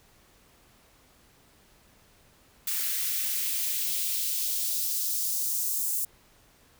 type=noise with high-pass filter sweep; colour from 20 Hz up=blue; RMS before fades=-29 dBFS; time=2.67-6.05 s; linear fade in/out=5 ms; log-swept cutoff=1500 to 7800 Hz; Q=1.2; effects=pink hiss -60 dBFS RMS until 6.79 s